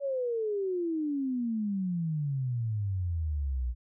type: exponential sweep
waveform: sine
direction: down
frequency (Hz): 570 to 58.27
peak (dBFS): -28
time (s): 0-3.75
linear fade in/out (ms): 50
effects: none